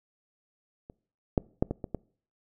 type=clicks; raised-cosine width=2 ms; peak=-30 / -9 / -10 / -17 / -21 / -18 dBFS; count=6; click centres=0.899 / 1.378 / 1.625 / 1.71 / 1.842 / 1.947 s; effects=noise-tail reverb RT60 0.5 s tail -24 dB re dry